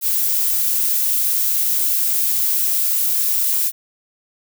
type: noise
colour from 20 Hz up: violet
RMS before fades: -18 dBFS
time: 0.01-3.72 s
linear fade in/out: 50 ms
effects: none